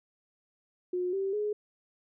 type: tone with pitch steps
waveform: sine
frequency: 360.6 / 388.7 / 419 Hz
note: F#4 / G4 / G#4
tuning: -45 / -15 / +15 cents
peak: -28 dBFS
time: 0.93-1.53 s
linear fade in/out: 5 ms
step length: 200 ms
effects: none